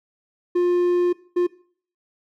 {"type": "tone bursts at uneven times", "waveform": "triangle", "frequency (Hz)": 353.7, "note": "F4", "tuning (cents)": 22, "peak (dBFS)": -14, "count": 2, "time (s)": [[0.55, 1.13], [1.36, 1.47]], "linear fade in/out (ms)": 10, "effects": ["noise-tail reverb RT60 0.5 s tail -20 dB re dry"]}